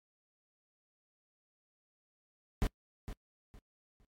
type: noise with echo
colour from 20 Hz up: brown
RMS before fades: -29 dBFS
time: 2.62-2.67 s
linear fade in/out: 0 ms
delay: 460 ms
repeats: 3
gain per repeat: -12 dB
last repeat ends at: 4.05 s
effects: noise-tail reverb RT60 0.1 s tail -25 dB re dry + MP3 64 kbps